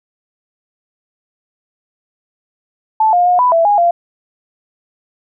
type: tone with pitch steps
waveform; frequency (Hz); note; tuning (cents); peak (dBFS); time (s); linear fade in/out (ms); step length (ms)
sine; 875 / 709 / 717 / 993 / 665 / 822 / 690; A5 / F5 / F5 / B5 / E5 / G#5 / F5; -10 / +26 / +45 / +9 / +15 / -18 / -21; -8; 3-3.91; 5; 130
effects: none